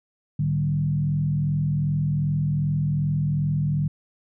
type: tone with frequency modulation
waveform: sine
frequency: 148.8 Hz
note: D3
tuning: 23 cents sharp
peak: -20 dBFS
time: 0.39-3.88 s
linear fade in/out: 5 ms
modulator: 42.6 Hz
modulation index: 0.73
effects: none